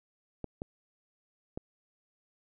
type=clicks; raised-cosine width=2 ms; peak=-23 dBFS; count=3; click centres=0.443 / 0.619 / 1.575 s; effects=none

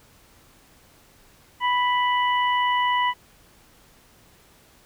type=harmonic tone; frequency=987.8 Hz; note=B5; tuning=in tune; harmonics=1 / 2 / 3; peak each=-20 / -26 / -30 dBFS; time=1.6-3.14 s; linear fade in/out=50 ms; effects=pink hiss -55 dBFS RMS until 4.85 s

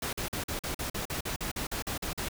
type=noise bursts; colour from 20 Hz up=pink; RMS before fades=-34 dBFS; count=15; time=0.02-2.286 s; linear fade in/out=5 ms; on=110 ms; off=44 ms; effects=none

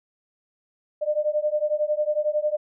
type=beating tone pair; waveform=sine; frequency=597 / 608 Hz; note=D5 / D#5; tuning=+28 / -40 cents; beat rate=11 Hz; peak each=-24 dBFS; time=1.01-2.57 s; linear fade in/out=20 ms; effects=none

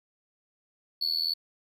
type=tone with amplitude modulation; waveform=triangle; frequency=4418 Hz; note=C#8; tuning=7 cents flat; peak=-20 dBFS; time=1.01-1.34 s; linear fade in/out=10 ms; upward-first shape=sine; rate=81.3 Hz; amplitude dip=95%; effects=tanh soft clip ceiling -17 dBFS

